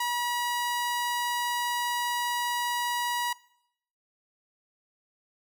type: tone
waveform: sawtooth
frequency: 965 Hz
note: B5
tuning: 40 cents flat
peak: -23 dBFS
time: 0-3.33 s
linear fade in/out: 5 ms
effects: noise-tail reverb RT60 0.7 s tail -20 dB re dry

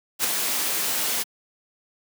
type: noise with ADSR envelope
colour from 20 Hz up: white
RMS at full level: -20 dBFS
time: 0.19-1.24 s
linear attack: 52 ms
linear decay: 7 ms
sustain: -5 dB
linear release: 24 ms
effects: high-pass 200 Hz 12 dB/octave

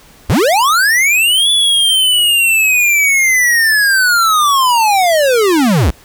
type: linear two-way sweep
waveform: square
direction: up then down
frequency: 49 to 3462 to 49 Hz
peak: -9 dBFS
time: 0.29-5.91 s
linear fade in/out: 10 ms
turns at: 1.5 s
effects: pink hiss -43 dBFS RMS until 6.04 s

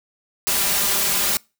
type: noise with comb filter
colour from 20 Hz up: white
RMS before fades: -20 dBFS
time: 0.47-1.37 s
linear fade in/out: 0 ms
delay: 5 ms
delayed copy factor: +0.8
effects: noise-tail reverb RT60 0.3 s tail -26 dB re dry

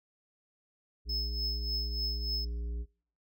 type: harmonic tone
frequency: 58.27 Hz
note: A#1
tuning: in tune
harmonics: 1 / 3 / 5 / 7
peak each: -33 / -52 / -54 / -54 dBFS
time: 1.05-2.86 s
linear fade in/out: 50 ms
type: tone with tremolo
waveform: triangle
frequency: 5200 Hz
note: E8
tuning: 24 cents flat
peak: -30 dBFS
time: 1.09-2.45 s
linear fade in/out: 5 ms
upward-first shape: triangle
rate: 3.4 Hz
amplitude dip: 80%
effects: noise-tail reverb RT60 0.5 s tail -25 dB re dry

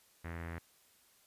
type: tone with low-pass filter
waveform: sawtooth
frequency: 83.9 Hz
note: E2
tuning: 31 cents sharp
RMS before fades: -43 dBFS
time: 0.24-0.59 s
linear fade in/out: 10 ms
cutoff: 1900 Hz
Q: 3.4
effects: white hiss -67 dBFS RMS until 1.26 s + resampled to 32000 Hz

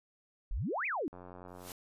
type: exponential two-way sweep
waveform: sine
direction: up then down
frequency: 30.87 to 2607 to 259.3 Hz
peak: -32 dBFS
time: 0.51-1.08 s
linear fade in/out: 0 ms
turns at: 0.86 s
type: click train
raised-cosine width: 1 ms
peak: -35 dBFS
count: 54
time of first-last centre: 1.13-1.718 s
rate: 90.2 Hz
type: noise with exponential growth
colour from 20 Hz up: white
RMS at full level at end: -42 dBFS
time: 1.48-1.72 s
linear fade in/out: 1 ms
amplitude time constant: 51 ms
effects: resampled to 32000 Hz

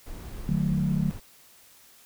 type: noise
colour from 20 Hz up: brown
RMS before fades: -37 dBFS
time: 0.06-1.2 s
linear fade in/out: 10 ms
type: chord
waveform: sine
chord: D# diminished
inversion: none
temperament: equal with one note detuned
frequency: 151.57 / 185 / 220 Hz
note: D#3 / F#3 / A3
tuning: -45 / 0 / 0 cents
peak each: -26 / -26 / -31 dBFS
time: 0.49-1.11 s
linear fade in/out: 0 ms
effects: white hiss -55 dBFS RMS until 2.05 s

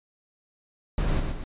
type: noise with echo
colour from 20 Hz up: brown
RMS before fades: -24 dBFS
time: 0.98-1.2 s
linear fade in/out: 2 ms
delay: 120 ms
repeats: 2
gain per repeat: -5 dB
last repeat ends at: 1.44 s
effects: resampled to 8000 Hz

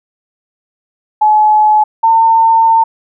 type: tone pair in turn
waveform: sine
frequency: 853 / 903.7 Hz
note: G#5 / A5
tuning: +46 / +46 cents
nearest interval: minor second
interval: 100 cents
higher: second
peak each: -5 dBFS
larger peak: neither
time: 1.21-1.84 / 2.03-2.84 s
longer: second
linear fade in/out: 10 ms
effects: none

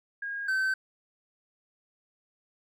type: tone pair in turn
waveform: sine / triangle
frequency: 1630 / 1539.4 Hz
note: G#6 / G6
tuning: -33 / -32 cents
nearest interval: minor second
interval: 99 cents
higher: first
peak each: -32 / -23 dBFS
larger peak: second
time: 0.22-0.48 / 0.48-0.74 s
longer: neither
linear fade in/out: 5 ms
effects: none

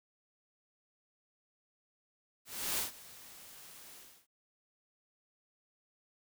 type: noise with ADSR envelope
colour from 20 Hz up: white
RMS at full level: -33 dBFS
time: 2.45-4.27 s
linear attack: 330 ms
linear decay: 130 ms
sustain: -20 dB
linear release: 300 ms
effects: none

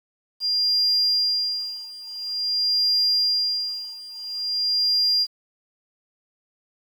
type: tone with tremolo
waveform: sine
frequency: 4800 Hz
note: D8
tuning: 37 cents sharp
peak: -16 dBFS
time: 0.4-5.27 s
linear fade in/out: 50 ms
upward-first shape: sine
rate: 0.48 Hz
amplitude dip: 90%
effects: tanh soft clip ceiling -13 dBFS + 8-bit

